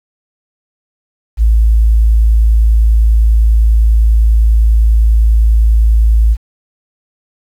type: tone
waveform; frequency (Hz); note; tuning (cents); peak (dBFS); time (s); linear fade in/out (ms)
sine; 55; A1; 0; -5; 1.37-6.37; 50
effects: 7-bit